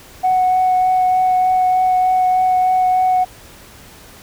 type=tone with vibrato; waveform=sine; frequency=740 Hz; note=F#5; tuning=in tune; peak=-10 dBFS; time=0.23-3.25 s; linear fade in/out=20 ms; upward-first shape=triangle; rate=3.3 Hz; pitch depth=10 cents each way; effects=tanh soft clip ceiling -8 dBFS + pink hiss -41 dBFS RMS until 4.22 s